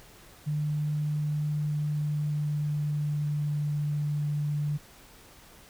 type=tone with pitch glide; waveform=sine; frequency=150 to 147.59 Hz; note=D3 to D3; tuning=+37 to +9 cents; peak=-26 dBFS; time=0.46-4.78 s; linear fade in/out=20 ms; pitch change=-28 cents; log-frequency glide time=1.15-3.65 s; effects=pink hiss -53 dBFS RMS until 5.69 s